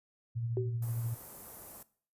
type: tone with tremolo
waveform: sine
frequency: 116.54 Hz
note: A#2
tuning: in tune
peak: -31 dBFS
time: 0.35-1.15 s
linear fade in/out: 20 ms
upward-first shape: sine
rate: 13 Hz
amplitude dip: 35%
type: tone with exponential decay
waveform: sine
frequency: 380 Hz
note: F#4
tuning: 46 cents sharp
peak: -28 dBFS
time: 0.57-0.84 s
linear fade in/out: 1 ms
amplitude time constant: 58 ms
type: band-stop noise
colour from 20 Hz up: white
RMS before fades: -46 dBFS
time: 0.82-1.83 s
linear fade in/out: 5 ms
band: 880 to 13000 Hz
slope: 12 dB/octave
effects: noise-tail reverb RT60 0.5 s tail -19 dB re dry + resampled to 32000 Hz